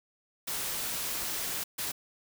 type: noise bursts at uneven times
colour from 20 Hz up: white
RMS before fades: -34 dBFS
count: 2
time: 0.47-1.64 / 1.78-1.92 s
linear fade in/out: 10 ms
effects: none